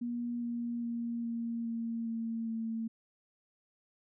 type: tone with pitch steps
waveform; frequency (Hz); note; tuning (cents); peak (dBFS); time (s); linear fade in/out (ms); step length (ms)
sine; 239.1 / 236.8 / 234.5 / 232.2 / 229.9 / 227.6 / 225.4; A#3 / A#3 / A#3 / A#3 / A#3 / A#3 / A3; +44 / +27 / +11 / -7 / -24 / -41 / +42; -33; 0.01-2.88; 10; 410
effects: none